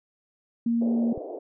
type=tone; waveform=sine; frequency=233.1 Hz; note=A#3; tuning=in tune; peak=-21 dBFS; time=0.66-1.13 s; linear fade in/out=5 ms
type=band-pass noise; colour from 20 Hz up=white; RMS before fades=-36 dBFS; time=0.81-1.39 s; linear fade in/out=10 ms; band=310 to 660 Hz; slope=48 dB/octave
type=click; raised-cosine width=5 ms; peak=-27 dBFS; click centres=1.177 s
effects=none